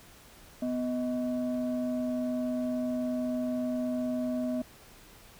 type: tone pair together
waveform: sine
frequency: 248.9 / 628.7 Hz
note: B3 / D#5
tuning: +14 / +18 cents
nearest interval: octave + major third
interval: 1604 cents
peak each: -28 / -33 dBFS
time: 0.62-4.62 s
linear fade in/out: 5 ms
effects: tanh soft clip ceiling -24 dBFS + pink hiss -54 dBFS RMS until 5.39 s